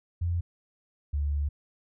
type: tone pair in turn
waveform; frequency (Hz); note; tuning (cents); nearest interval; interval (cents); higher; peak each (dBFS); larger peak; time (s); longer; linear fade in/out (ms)
sine; 86.2 / 72.32; F2 / D2; -22 / -26; minor third; 304; first; -25; neither; 0.21-0.41 / 1.13-1.49; second; 10
effects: none